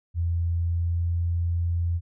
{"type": "tone with pitch glide", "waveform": "sine", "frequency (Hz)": [84.9, 85.54], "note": ["F2", "F2"], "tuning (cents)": [-48, -35], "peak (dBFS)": -22, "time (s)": [0.14, 2.01], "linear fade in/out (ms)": 50, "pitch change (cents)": 13, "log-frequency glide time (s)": [0.54, 1.13], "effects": []}